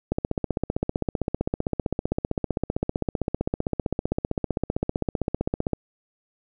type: click train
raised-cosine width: 2 ms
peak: -10 dBFS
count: 88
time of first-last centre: 0.12-5.733 s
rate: 15.5 Hz
effects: none